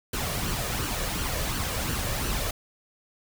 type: noise with flanger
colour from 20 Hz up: pink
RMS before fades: -29 dBFS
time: 0.13-2.51 s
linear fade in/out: 5 ms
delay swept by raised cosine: 0.67 to 1.77 ms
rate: 2.8 Hz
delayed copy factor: +0.5
effects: none